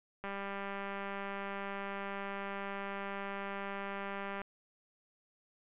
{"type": "click train", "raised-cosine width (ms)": 0.5, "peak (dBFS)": -26, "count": 828, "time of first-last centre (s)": [0.24, 4.417], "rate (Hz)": 198, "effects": ["resampled to 8000 Hz"]}